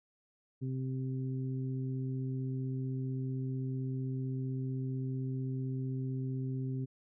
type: harmonic tone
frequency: 130.81 Hz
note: C3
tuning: in tune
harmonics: 1 / 2 / 3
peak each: -34 / -40 / -47 dBFS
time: 0.61-6.86 s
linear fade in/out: 20 ms
effects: none